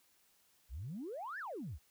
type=exponential two-way sweep; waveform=sine; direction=up then down; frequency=52.7 to 1838 to 56.4 Hz; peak=-40 dBFS; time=0.69-1.79 s; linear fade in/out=50 ms; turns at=1.39 s; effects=tanh soft clip ceiling -36 dBFS + white hiss -71 dBFS RMS until 1.9 s